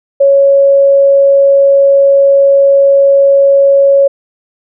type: tone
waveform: sine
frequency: 554.4 Hz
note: C#5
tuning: in tune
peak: -3 dBFS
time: 0.2-4.08 s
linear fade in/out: 10 ms
effects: none